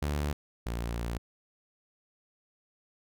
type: tone pair in turn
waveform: sawtooth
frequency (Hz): 73.3 / 58.18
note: D2 / A#1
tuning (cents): -3 / -3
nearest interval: major third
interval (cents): 400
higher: first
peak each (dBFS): -25 / -28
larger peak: first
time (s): 0.02-0.33 / 0.66-1.18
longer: second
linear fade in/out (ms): 5
effects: none